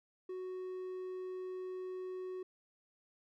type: tone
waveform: triangle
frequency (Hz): 370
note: F#4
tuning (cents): 0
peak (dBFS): -38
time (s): 0.29-2.43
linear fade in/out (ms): 5
effects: none